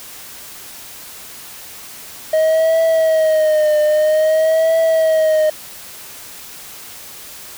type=tone with vibrato; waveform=triangle; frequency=628 Hz; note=D#5; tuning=16 cents sharp; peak=-9 dBFS; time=2.33-5.5 s; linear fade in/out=5 ms; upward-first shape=triangle; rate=0.51 Hz; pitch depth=71 cents each way; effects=white hiss -35 dBFS RMS until 7.57 s